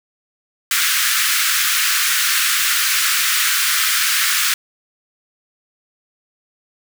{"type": "high-pass noise", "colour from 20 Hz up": "pink", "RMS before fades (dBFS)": -17, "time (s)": [0.71, 4.54], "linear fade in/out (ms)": 2, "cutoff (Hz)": 1300, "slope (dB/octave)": 48, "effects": []}